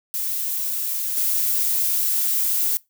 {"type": "noise with level steps", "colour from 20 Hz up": "violet", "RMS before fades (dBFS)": [-25, -21], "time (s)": [0.14, 2.77], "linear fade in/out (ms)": 0, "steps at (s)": 1.16, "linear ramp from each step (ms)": 20, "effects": ["noise-tail reverb RT60 0.2 s tail -22 dB re dry"]}